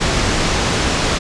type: low-pass noise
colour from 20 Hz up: pink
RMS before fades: -17 dBFS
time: 0-1.19 s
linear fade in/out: 20 ms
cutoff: 7200 Hz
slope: 24 dB/octave
effects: resampled to 24000 Hz